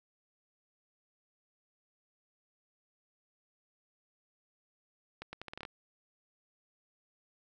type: accelerating click train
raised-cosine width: 0.3 ms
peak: -26 dBFS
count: 9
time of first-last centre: 5.22-5.651 s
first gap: 110 ms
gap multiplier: 0.78
effects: none